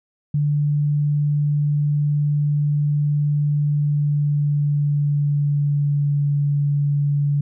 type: tone with pitch glide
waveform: sine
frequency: 146.83 to 143.89 Hz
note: D3 to D3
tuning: 0 to -35 cents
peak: -16 dBFS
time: 0.34-7.41 s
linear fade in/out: 5 ms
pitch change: -35 cents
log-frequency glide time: 3.72-6.25 s
effects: none